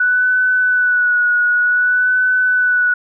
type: tone with vibrato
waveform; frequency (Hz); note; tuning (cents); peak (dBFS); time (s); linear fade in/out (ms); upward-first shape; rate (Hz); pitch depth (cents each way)
sine; 1480; F#6; 0; -11; 0-2.94; 5; sine; 0.54; 29
effects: none